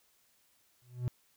triangle tone with exponential growth, 123.47 Hz, B2, in tune, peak -25 dBFS, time 0.82-1.08 s, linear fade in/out 0 ms, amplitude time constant 56 ms, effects white hiss -70 dBFS RMS until 1.36 s

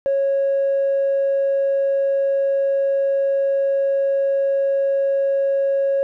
triangle tone with tanh clipping, 550 Hz, C#5, 14 cents flat, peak -16 dBFS, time 0.06-6.03 s, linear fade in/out 0 ms, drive 5 dB, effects none

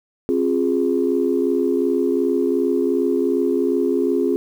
sine tone cluster, 266.6 / 352.3 / 415 Hz, C4 / F4 / G#4, +33 / +15 / -1 cents, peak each -20 dBFS, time 0.29-4.36 s, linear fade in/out 0 ms, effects tanh soft clip ceiling -7 dBFS + 8-bit

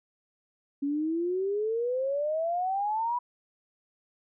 sine exponential sweep, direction up, 277.2 to 987.8 Hz, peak -26 dBFS, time 0.82-3.19 s, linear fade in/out 10 ms, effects none

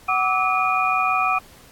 sine tone cluster, 747 / 1160 / 1286 / 2449 Hz, F#5 / D6 / E6 / D#7, +16 / -22 / -43 / -28 cents, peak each -23 dBFS, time 0.08-1.39 s, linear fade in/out 10 ms, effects pink hiss -49 dBFS RMS until 1.71 s + AAC 64 kbps

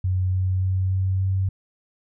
sine tone with pitch steps, 92.5 / 93.2 / 93.9 / 94.61 / 95.32 Hz, F#2 / F#2 / F#2 / F#2 / G2, 0 / +13 / +26 / +39 / -48 cents, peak -19 dBFS, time 0.04-1.49 s, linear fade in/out 5 ms, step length 290 ms, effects none

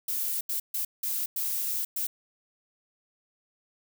violet noise bursts at uneven times, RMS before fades -30 dBFS, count 6, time 0.08-0.41 / 0.49-0.6 / 0.74-0.85 / 1.03-1.26 / 1.36-1.85 / 1.96-2.07 s, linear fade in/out 5 ms, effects none

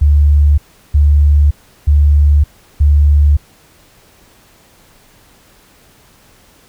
sine tone bursts, 73 Hz, D2, 10 cents flat, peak -5 dBFS, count 4, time 0.01-3.37 s, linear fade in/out 10 ms, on 570 ms, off 360 ms, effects pink hiss -47 dBFS RMS until 6.68 s

